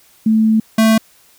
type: tone pair in turn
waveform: sine / square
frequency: 219.7 / 221.6 Hz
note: A3 / A3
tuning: -2 / +13 cents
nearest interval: unison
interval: 15 cents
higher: second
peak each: -9 dBFS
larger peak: neither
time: 0.26-0.6 / 0.78-0.98 s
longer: first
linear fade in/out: 5 ms
effects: white hiss -50 dBFS RMS until 1.38 s